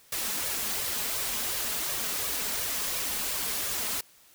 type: noise with flanger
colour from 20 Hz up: white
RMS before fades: -31 dBFS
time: 0.12-4.01 s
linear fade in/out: 5 ms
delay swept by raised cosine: 1.7 to 4.8 ms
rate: 2.8 Hz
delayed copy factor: +0.55
effects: white hiss -58 dBFS RMS until 4.34 s